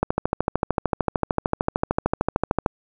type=click train; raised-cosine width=1 ms; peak=-5 dBFS; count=36; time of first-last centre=0.03-2.662 s; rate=13.3 Hz; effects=none